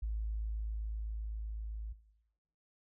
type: tone with level ramp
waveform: sine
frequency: 53.9 Hz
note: A1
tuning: 35 cents flat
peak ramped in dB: -33 to -39 dBFS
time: 0.02-1.93 s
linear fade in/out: 10 ms
effects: noise-tail reverb RT60 0.9 s tail -17 dB re dry